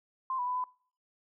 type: tone with pitch steps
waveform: sine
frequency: 1045 / 986 / 997 / 1004 Hz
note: C6 / B5 / B5 / B5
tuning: -2 / -3 / +16 / +28 cents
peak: -30 dBFS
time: 0.3-0.64 s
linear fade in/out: 2 ms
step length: 85 ms
effects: noise-tail reverb RT60 0.5 s tail -24 dB re dry